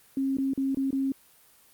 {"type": "tone with dropouts", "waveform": "sine", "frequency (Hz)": 270, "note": "C#4", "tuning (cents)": -45, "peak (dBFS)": -24, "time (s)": [0.17, 1.12], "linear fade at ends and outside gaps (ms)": 2, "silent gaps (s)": [[0.37, 0.384], [0.535, 0.576], [0.747, 0.771], [0.907, 0.928]], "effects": ["white hiss -58 dBFS RMS until 1.73 s", "Opus 32 kbps"]}